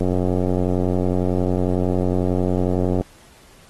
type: click train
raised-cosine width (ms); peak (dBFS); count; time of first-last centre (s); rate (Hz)
2; -8; 274; 0.01-3.01; 91
effects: pink hiss -50 dBFS RMS until 3.69 s + AAC 32 kbps